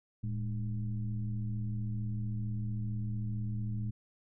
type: tone with frequency modulation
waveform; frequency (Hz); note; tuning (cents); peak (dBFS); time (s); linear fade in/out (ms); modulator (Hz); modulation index
sine; 111.1; A2; +17; -32; 0.23-3.91; 10; 93.3; 0.81
effects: none